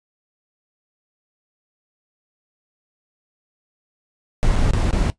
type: noise with dropouts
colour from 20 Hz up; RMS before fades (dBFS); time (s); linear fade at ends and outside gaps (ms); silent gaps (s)
brown; -17; 4.43-5.1; 0; 4.557-4.562 / 4.709-4.735 / 4.909-4.928
effects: noise-tail reverb RT60 0.1 s tail -17 dB re dry + resampled to 22050 Hz